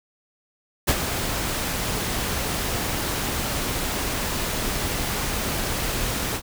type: noise with ADSR envelope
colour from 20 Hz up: pink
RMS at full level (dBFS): -18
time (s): 0.87-6.42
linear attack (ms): 19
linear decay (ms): 52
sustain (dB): -8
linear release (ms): 68
effects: none